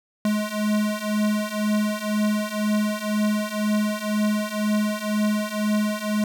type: beating tone pair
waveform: square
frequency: 210 / 212 Hz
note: G#3 / G#3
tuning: +19 / +36 cents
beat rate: 2 Hz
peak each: -26 / -24 dBFS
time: 0.25-6.24 s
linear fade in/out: 2 ms
effects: 9-bit